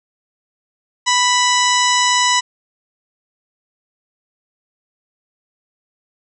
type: harmonic tone with a mistuned harmonic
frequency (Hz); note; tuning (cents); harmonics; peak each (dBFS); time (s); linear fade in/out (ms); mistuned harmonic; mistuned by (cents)
987.8; B5; 0; 1 / 2 / 3 / 4 / 5 / 6 / 7 / 8; -16 / -19 / -21 / -22 / -23 / -24 / -24 / -25; 1.06-2.41; 20; 5; +74
effects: none

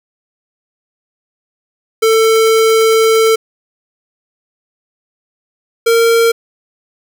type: tone pair in turn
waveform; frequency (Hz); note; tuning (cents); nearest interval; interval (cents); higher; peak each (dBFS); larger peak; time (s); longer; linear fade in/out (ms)
square; 445.6 / 460.5; A4 / A#4; +22 / -21; minor second; 57; second; -8; neither; 2.02-3.36 / 5.86-6.32; first; 10
effects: none

